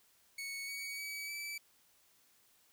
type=tone with pitch steps; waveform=sawtooth; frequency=2217 / 2248 / 2279 / 2311 Hz; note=C#7 / C#7 / C#7 / D7; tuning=0 / +24 / +47 / -28 cents; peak=-37 dBFS; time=0.38-1.58 s; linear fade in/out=5 ms; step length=300 ms; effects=white hiss -69 dBFS RMS until 2.72 s